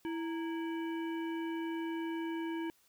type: harmonic tone with a mistuned harmonic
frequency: 329.6 Hz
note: E4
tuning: in tune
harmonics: 1 / 3 / 5 / 7 / 9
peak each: -35 / -45 / -49 / -52 / -54 dBFS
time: 0.05-2.7 s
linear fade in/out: 0 ms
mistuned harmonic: 3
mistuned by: -110 cents
effects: white hiss -69 dBFS RMS until 2.88 s